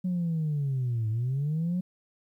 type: linear two-way sweep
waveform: sine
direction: down then up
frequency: 185 to 107.3 to 185 Hz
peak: -24 dBFS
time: 0.04-1.81 s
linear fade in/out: 10 ms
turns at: 1.09 s
effects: tanh soft clip ceiling -23 dBFS + 11-bit